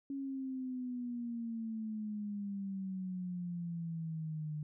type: exponential sweep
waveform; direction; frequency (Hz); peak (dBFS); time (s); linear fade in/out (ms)
sine; down; 277.2 to 150; -37; 0.1-4.63; 2
effects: none